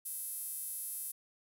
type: tone with high-pass filter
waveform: sawtooth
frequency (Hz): 523.3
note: C5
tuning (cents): 0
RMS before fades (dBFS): -41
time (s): 0.05-1.12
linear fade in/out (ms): 10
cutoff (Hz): 11000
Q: 4.4
effects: none